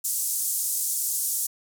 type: band-pass noise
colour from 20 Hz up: pink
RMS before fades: -27 dBFS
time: 0.04-1.47 s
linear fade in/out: 10 ms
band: 7200 to 15000 Hz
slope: 24 dB/octave
effects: none